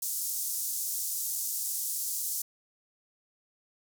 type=band-pass noise; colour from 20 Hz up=white; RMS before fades=-33 dBFS; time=0.02-2.42 s; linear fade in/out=5 ms; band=5800 to 16000 Hz; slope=24 dB/octave; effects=none